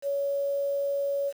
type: tone with quantisation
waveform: sine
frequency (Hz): 561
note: C#5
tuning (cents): +21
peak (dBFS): -25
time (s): 0.02-1.33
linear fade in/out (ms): 50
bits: 8
effects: none